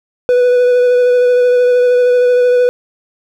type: tone with vibrato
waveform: triangle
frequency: 493.9 Hz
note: B4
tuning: in tune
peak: -5 dBFS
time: 0.29-2.69 s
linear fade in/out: 0 ms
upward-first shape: sine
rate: 13 Hz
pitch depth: 14 cents each way
effects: none